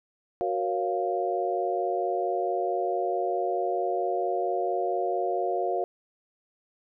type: chord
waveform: sine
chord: Gb major seventh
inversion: none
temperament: equal with one note detuned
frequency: 370 / 469.9 / 554.4 / 698.5 Hz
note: Gb4 / Bb4 / Db5 / F5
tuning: 0 / +14 / 0 / 0 cents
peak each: -30 / -32 / -33 / -28 dBFS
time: 0.41-5.84 s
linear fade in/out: 0 ms
effects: none